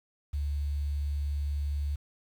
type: tone with quantisation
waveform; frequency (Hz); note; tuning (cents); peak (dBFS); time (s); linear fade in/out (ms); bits
sine; 72.1; D2; -31; -28; 0.33-1.96; 10; 9
effects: none